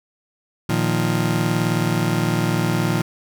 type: chord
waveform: 30% pulse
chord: Bb suspended fourth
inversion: none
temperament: just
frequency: 116.54 / 155.39 / 174.81 Hz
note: Bb2 / Eb3 / F3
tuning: 0 / -2 / +2 cents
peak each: -20 dBFS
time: 0.69-3.02 s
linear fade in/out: 5 ms
effects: none